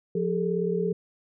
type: tone cluster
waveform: sine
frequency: 177.2 / 405 / 443.1 Hz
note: F3 / G#4 / A4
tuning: +25 / -43 / +12 cents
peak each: -28 dBFS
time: 0.15-0.93 s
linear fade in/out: 5 ms
effects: none